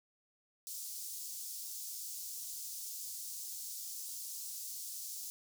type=high-pass noise; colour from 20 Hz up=pink; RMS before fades=-44 dBFS; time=0.67-5.3 s; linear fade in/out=0 ms; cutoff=5400 Hz; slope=24 dB/octave; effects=none